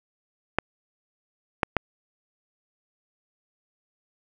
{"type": "clicks", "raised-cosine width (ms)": 0.5, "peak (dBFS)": -5, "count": 3, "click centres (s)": [0.586, 1.632, 1.767], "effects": []}